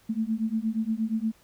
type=beating tone pair; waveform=sine; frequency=217.4 / 225.9 Hz; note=A3 / A3; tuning=-21 / +46 cents; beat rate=8.5 Hz; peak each=-28 dBFS; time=0.09-1.32 s; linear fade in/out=10 ms; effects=pink hiss -60 dBFS RMS until 1.43 s